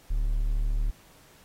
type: tone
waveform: triangle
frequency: 36.71 Hz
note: D1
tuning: in tune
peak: -21 dBFS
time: 0.1-0.91 s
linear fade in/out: 10 ms
effects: pink hiss -57 dBFS RMS until 1.44 s + AAC 48 kbps